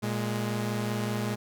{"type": "tone pair together", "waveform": "sawtooth", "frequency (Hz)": [116.54, 208], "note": ["A#2", "G#3"], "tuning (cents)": [0, 3], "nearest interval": "minor seventh", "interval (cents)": 1003, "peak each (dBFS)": [-27, -27], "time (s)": [0.02, 1.36], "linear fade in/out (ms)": 20, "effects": []}